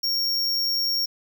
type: tone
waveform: square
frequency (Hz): 5530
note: F8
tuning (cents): -18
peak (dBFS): -22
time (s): 0.03-1.06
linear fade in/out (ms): 10
effects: 8-bit